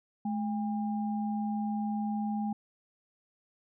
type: tone pair together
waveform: sine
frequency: 213.5 / 805 Hz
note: G#3 / G5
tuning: +48 / +46 cents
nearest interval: octave + major seventh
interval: 2298 cents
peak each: -30 / -37 dBFS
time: 0.25-2.53 s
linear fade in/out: 5 ms
effects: none